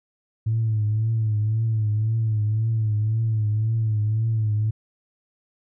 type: tone with vibrato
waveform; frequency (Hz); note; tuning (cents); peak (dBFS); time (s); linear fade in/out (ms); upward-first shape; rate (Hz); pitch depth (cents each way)
sine; 109.4; A2; -9; -18; 0.46-4.71; 10; triangle; 1.9; 72
effects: tanh soft clip ceiling -15 dBFS